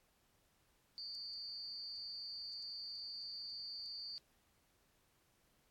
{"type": "tone with amplitude modulation", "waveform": "sine", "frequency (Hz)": 4588, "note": "D8", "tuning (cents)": -41, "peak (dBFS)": -40, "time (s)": [0.98, 4.18], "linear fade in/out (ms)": 0, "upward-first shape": "sine", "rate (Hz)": 226, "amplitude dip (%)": 100, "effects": ["pink hiss -75 dBFS RMS until 5.7 s", "AAC 64 kbps"]}